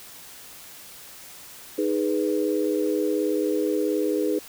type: chord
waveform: sine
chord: G# minor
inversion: second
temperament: equal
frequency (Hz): 311.1 / 415.3 / 493.9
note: D#4 / G#4 / B4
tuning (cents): 0 / 0 / 0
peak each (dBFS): -25 / -25 / -27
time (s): 1.78-4.39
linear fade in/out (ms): 5
effects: white hiss -44 dBFS RMS until 4.48 s